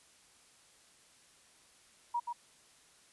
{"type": "tone with echo", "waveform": "sine", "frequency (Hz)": 954, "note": "A#5", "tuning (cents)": 40, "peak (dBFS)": -30, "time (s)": [2.14, 2.2], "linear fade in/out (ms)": 10, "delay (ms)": 130, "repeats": 1, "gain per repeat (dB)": -5, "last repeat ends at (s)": 2.33, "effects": ["white hiss -63 dBFS RMS until 3.12 s", "resampled to 24000 Hz"]}